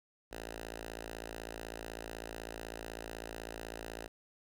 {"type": "tone with notch filter", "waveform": "5% pulse", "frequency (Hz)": 56, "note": "A1", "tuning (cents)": 31, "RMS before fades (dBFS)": -45, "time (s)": [0.31, 4.08], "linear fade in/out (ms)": 10, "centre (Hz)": 150, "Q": 0.51, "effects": []}